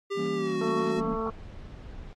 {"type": "tone with pitch glide", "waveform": "square", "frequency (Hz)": [398, 371.3], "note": ["G4", "F#4"], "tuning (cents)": [26, 6], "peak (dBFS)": -29, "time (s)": [0.1, 1.01], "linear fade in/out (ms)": 20, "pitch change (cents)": -120, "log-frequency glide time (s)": [0.34, 0.57]}
{"type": "chord", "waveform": "triangle", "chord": "E diminished seventh", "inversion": "none", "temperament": "equal", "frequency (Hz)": [164.81, 196, 233.1, 277.2], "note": ["E3", "G3", "Bb3", "Db4"], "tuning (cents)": [0, 0, 0, 0], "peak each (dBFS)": [-34, -34, -33, -36], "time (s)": [0.15, 1.18], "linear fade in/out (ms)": 50}
{"type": "harmonic tone", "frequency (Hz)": 223.3, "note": "A3", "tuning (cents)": 26, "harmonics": [1, 2, 3, 4, 5, 6], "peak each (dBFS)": [-34, -31, -41, -40, -34, -40], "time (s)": [0.61, 1.3], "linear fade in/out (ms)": 2}
{"type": "noise", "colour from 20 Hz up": "brown", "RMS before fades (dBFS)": -42, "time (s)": [0.97, 2.13], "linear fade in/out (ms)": 0}
{"effects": ["low-pass 5000 Hz 12 dB/octave", "AAC 48 kbps"]}